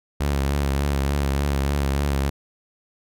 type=tone with vibrato; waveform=sawtooth; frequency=70 Hz; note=C#2; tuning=18 cents sharp; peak=-16 dBFS; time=0.2-2.3 s; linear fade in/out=10 ms; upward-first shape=sine; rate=3.4 Hz; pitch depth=42 cents each way; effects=none